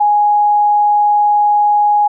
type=tone; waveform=sine; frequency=830.6 Hz; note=G#5; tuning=in tune; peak=-8 dBFS; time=0-2.08 s; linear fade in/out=10 ms; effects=none